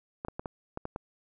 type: clicks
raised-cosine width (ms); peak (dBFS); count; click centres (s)
1; -21; 7; 0.249 / 0.284 / 0.395 / 0.458 / 0.774 / 0.854 / 0.961
effects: none